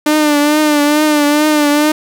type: tone with vibrato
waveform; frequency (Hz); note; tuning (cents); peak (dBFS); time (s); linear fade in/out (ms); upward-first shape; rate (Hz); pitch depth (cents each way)
sawtooth; 298.4; D4; +28; -5; 0.06-1.92; 5; triangle; 2.3; 56
effects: none